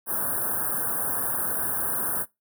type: band-stop noise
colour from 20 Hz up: white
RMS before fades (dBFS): -27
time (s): 0.06-2.26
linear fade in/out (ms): 50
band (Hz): 1700 to 9000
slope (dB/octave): 96
effects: noise-tail reverb RT60 0.2 s tail -22 dB re dry + high-pass 80 Hz 12 dB/octave